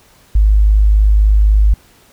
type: tone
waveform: sine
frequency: 51.91 Hz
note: G#1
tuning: in tune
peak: -6 dBFS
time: 0.35-1.74 s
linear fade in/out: 5 ms
effects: pink hiss -48 dBFS RMS until 2.12 s